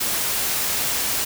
white noise, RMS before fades -23 dBFS, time 0-1.25 s, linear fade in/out 10 ms, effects none

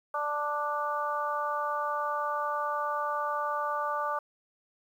harmonic tone, 294.5 Hz, D4, 5 cents sharp, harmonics 2 / 3 / 4 / 5, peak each -35 / -34 / -31 / -39 dBFS, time 0.14-4.19 s, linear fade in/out 5 ms, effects 10-bit

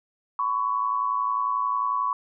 sine tone pair together, 1009 / 1120.1 Hz, B5 / C#6, +37 / +18 cents, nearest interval major second, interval 181 cents, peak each -27 / -24 dBFS, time 0.39-2.13 s, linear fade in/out 2 ms, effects none

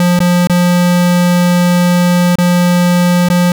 square tone with dropouts, 176.8 Hz, F3, 22 cents sharp, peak -8 dBFS, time 0-3.52 s, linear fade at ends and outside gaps 2 ms, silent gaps 0.191-0.203 / 0.472-0.497 / 2.356-2.384 / 3.287-3.3 s, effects none

